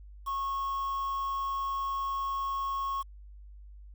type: tone with quantisation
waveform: triangle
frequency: 1095 Hz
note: C#6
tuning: 22 cents flat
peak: -28 dBFS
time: 0.26-3.03 s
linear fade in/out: 20 ms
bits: 8
effects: added 50 Hz sine -46 dBFS peak until 3.94 s